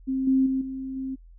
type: tone with level steps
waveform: sine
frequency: 264.5 Hz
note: C4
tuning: 19 cents sharp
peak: -23 / -17 / -22 / -30 / -28 dBFS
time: 0.07-1.16 s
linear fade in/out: 20 ms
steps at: 0.27 / 0.46 / 0.61 / 0.96 s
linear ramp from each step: 5 ms
effects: noise-tail reverb RT60 0.1 s tail -25 dB re dry + added 42 Hz sine -46 dBFS peak until 1.38 s